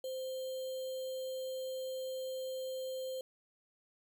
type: tone with sample-and-hold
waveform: sine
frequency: 520 Hz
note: C5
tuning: 11 cents flat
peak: -37 dBFS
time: 0.04-3.21 s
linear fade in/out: 2 ms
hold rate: 3675 Hz
effects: none